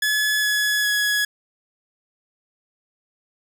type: tone with pitch steps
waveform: sawtooth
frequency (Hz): 1708 / 1694.2 / 1680.6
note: G#6 / G#6 / G#6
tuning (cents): +48 / +34 / +20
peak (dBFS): -15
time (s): 0.02-1.25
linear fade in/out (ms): 5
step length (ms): 410
effects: none

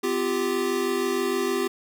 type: tone cluster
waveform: square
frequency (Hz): 255 / 346.6 / 393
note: C4 / F4 / G4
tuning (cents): -44 / -13 / +4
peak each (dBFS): -31 / -29 / -26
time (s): 0.03-1.68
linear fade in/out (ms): 10
effects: none

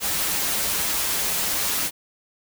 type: noise with comb filter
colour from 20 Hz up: white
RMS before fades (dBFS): -24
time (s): 0-1.91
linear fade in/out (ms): 50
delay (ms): 8.1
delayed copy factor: -0.65
effects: none

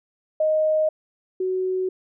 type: tone pair in turn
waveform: sine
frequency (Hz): 622.3 / 372.5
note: D#5 / F#4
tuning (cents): 0 / +12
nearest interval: major sixth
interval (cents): 888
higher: first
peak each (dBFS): -17 / -21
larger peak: first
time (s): 0.4-0.89 / 1.4-1.89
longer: neither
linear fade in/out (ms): 5
effects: none

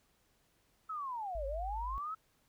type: linear two-way sweep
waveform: sine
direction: down then up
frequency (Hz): 1318.5 to 531 to 1318.5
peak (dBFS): -37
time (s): 0.89-2.15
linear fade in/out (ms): 10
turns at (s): 1.46
type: tone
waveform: sine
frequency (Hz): 52.2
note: G#1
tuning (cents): +10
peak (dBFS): -39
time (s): 1.35-1.98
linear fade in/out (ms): 0
effects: pink hiss -73 dBFS RMS until 2.48 s

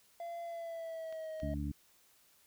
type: tone with pitch glide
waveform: triangle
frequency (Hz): 683 to 629.9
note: F5 to D#5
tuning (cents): -39 to +21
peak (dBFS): -38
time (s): 0.2-1.54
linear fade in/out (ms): 2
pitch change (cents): -140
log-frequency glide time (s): 0.43-1.35
type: clicks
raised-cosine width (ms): 0.2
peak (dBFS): -38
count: 2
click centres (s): 1.126 / 1.401
type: harmonic tone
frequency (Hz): 72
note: D2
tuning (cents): -34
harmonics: 1 / 2 / 3 / 4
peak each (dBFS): -38 / -41 / -43 / -41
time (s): 1.42-1.72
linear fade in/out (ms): 10
effects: white hiss -67 dBFS RMS until 2.46 s

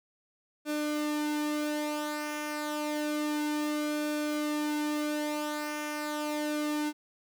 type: tone with flanger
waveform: sawtooth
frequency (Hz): 299.5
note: D4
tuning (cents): +34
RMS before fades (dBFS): -32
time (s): 0.65-6.93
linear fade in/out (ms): 50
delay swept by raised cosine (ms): 1 to 3.1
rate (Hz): 0.29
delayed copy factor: -0.55
effects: none

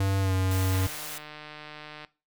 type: tone with pitch glide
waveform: square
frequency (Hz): 97.2 to 94.11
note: G2 to F#2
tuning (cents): -14 to +30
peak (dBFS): -24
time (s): 0-0.87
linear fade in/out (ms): 5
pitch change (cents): -56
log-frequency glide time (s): 0.2-0.33
type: high-pass noise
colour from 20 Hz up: white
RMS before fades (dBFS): -38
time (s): 0.51-1.18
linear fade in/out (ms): 2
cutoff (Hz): 470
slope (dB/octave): 48
type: click train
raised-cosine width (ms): 0.3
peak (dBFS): -26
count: 200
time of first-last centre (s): 0.73-2.048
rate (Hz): 151
effects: noise-tail reverb RT60 0.3 s tail -18 dB re dry

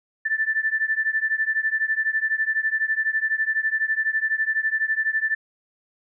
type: beating tone pair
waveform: sine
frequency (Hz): 1760 / 1772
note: A6 / A6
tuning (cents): 0 / +12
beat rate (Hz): 12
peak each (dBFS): -23 / -24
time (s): 0.25-5.35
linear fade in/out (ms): 10
effects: none

